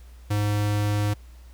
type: tone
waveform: square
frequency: 103.83 Hz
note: G#2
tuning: in tune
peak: -22 dBFS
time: 0.3-1.14 s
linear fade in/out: 10 ms
effects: added 60 Hz sine -43 dBFS peak until 1.53 s + pink hiss -58 dBFS RMS until 1.53 s